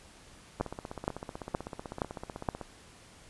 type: two click trains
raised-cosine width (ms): 1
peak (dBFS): -24 / -14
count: 33 / 5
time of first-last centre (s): 0.6-2.613 / 0.61-2.488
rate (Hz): 15.9 / 2.13
effects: pink hiss -55 dBFS RMS until 3.29 s + resampled to 24000 Hz